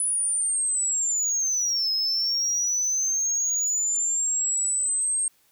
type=linear two-way sweep; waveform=sine; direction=down then up; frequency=10000 to 5110 to 8510 Hz; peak=-20 dBFS; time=0-5.28 s; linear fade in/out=2 ms; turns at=1.92 s; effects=tanh soft clip ceiling -20 dBFS + white hiss -63 dBFS RMS until 5.51 s